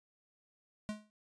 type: tone with exponential decay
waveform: square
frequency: 212 Hz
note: G#3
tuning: 36 cents sharp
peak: -34 dBFS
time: 0.89-1.1 s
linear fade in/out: 0 ms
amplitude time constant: 44 ms
effects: resampled to 22050 Hz